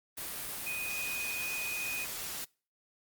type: tone in noise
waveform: sine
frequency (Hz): 2489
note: D#7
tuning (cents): 0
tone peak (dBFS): -35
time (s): 0.66-2.05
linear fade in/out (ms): 10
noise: white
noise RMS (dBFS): -39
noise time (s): 0.17-2.45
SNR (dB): +1
effects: noise-tail reverb RT60 0.4 s tail -26 dB re dry + Opus 32 kbps